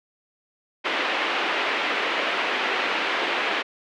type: band-pass noise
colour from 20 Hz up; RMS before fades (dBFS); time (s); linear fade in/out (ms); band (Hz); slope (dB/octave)
white; -25; 0.84-3.63; 20; 290 to 2900; 24
effects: none